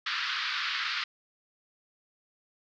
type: band-pass noise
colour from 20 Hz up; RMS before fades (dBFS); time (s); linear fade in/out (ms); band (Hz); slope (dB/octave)
pink; -32; 0.06-1.04; 5; 1200 to 4800; 48
effects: none